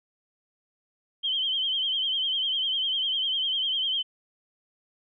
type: tone with vibrato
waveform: sine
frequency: 3138 Hz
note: G7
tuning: 1 cent sharp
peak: -24 dBFS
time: 1.23-4.03 s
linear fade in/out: 20 ms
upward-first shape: sine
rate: 10 Hz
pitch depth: 66 cents each way
effects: none